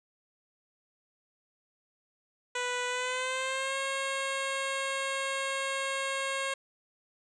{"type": "tone with pitch glide", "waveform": "10% pulse", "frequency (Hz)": [493.9, 541.7], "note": ["B4", "C#5"], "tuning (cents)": [0, -40], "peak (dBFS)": -22, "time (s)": [2.55, 6.54], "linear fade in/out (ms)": 5, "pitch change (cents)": 160, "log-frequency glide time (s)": [2.87, 3.77], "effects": ["resampled to 22050 Hz"]}